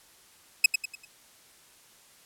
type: tone with echo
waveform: sawtooth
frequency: 2558 Hz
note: D#7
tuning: 47 cents sharp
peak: -10 dBFS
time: 0.64-0.66 s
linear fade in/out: 5 ms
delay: 98 ms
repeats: 4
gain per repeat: -8 dB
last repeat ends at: 1.052 s
effects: white hiss -57 dBFS RMS until 2.25 s + low-pass 12000 Hz 12 dB/octave